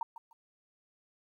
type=tone with echo; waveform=sine; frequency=920 Hz; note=A#5; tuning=23 cents flat; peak=-30 dBFS; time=0.01-0.03 s; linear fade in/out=2 ms; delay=150 ms; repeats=2; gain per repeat=-13 dB; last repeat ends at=0.33 s; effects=12-bit